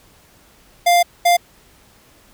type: tone bursts at uneven times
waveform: square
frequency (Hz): 698.5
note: F5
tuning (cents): 0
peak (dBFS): -11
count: 2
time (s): 0.86-1.03 / 1.25-1.37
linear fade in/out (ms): 10
effects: pink hiss -51 dBFS RMS until 2.33 s